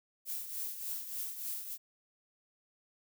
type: noise with tremolo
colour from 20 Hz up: violet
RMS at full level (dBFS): -37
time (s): 0.25-1.78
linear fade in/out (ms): 50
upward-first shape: triangle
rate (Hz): 3.4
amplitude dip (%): 65
effects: none